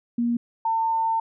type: tone pair in turn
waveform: sine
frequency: 236.9 / 901.2 Hz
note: A#3 / A5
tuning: +28 / +41 cents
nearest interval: octave + major seventh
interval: 2313 cents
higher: second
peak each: -20 dBFS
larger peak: neither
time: 0.18-0.37 / 0.65-1.2 s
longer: second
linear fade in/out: 5 ms
effects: none